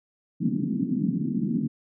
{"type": "band-pass noise", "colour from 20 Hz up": "white", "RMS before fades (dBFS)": -26, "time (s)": [0.4, 1.68], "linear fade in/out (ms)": 20, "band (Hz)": [150, 280], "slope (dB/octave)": 48, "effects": []}